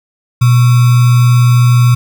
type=tone with sample-and-hold; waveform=sine; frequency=121.9 Hz; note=B2; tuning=22 cents flat; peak=-4 dBFS; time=0.41-1.95 s; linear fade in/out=10 ms; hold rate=1225 Hz; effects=none